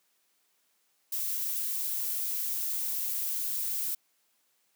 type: noise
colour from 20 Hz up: violet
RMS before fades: -32 dBFS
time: 1.12-3.95 s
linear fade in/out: 5 ms
effects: white hiss -72 dBFS RMS until 4.75 s + high-pass 200 Hz 12 dB/octave